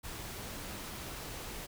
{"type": "noise", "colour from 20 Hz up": "pink", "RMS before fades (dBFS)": -43, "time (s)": [0.03, 1.67], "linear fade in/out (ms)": 20, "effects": []}